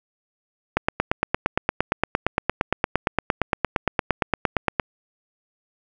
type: click train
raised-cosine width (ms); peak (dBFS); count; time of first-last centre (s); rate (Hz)
0.5; -3; 36; 0.77-4.798; 8.69
effects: none